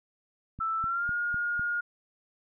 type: click train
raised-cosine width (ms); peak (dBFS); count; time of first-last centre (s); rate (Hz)
5; -29; 5; 0.59-1.595; 3.98
type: tone with pitch glide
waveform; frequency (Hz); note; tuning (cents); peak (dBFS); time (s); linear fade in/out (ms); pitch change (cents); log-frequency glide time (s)
sine; 1323 to 1426.2; E6 to F6; +6 to +36; -27; 0.6-1.81; 10; +130; 0.8-1.09
effects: none